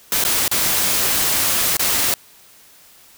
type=noise with dropouts; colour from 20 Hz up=white; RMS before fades=-18 dBFS; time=0.12-2.14 s; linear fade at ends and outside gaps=1 ms; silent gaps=0.239-0.249 / 0.48-0.514 / 1.769-1.794 s; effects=white hiss -48 dBFS RMS until 3.17 s